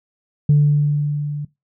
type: tone with level ramp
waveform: sine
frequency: 146.83 Hz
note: D3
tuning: in tune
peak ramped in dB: -7 to -23 dBFS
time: 0.49-1.45 s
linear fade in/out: 5 ms
effects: noise-tail reverb RT60 0.2 s tail -20 dB re dry + tanh soft clip ceiling -6 dBFS